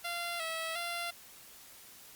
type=tone with vibrato; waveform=10% pulse; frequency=670 Hz; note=E5; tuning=28 cents sharp; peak=-27 dBFS; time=0.04-1.11 s; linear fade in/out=10 ms; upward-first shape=square; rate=1.4 Hz; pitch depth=53 cents each way; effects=white hiss -54 dBFS RMS until 2.15 s + Opus 48 kbps